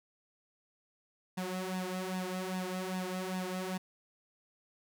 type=tone with flanger; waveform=sawtooth; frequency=185 Hz; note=F#3; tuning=in tune; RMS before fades=-37 dBFS; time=1.37-3.78 s; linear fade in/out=10 ms; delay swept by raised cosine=1.1 to 3.9 ms; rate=2.5 Hz; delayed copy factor=+0.75; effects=none